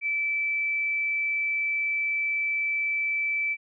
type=tone; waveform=sine; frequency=2318 Hz; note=D7; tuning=23 cents flat; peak=-24 dBFS; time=0.01-3.57 s; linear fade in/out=50 ms; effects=none